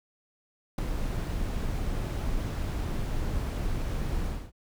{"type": "noise with ADSR envelope", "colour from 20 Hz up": "brown", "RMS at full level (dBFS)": -23, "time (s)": [0.78, 4.52], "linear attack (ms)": 6, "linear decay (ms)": 6, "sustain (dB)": -7, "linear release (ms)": 260, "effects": []}